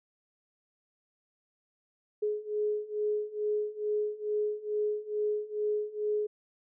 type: beating tone pair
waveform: sine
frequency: 419.9 / 422.2 Hz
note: G#4 / G#4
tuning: +19 / +29 cents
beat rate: 2.3 Hz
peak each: -33 / -31 dBFS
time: 2.22-6.27 s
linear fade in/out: 10 ms
effects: none